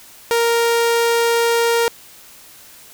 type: tone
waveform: sawtooth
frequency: 466.2 Hz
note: A#4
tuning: in tune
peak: -10 dBFS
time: 0.31-1.88 s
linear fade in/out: 0 ms
effects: white hiss -43 dBFS RMS until 2.93 s